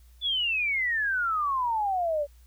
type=exponential sweep; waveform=sine; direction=down; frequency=3503 to 563 Hz; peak=-24 dBFS; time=0.21-2.27 s; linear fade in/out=50 ms; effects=added 60 Hz sine -51 dBFS peak until 2.46 s + white hiss -65 dBFS RMS until 2.46 s